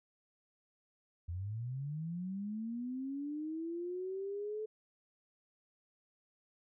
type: linear sweep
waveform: sine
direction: up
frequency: 81.9 to 436.1 Hz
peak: -37 dBFS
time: 1.28-4.66 s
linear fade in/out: 10 ms
effects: none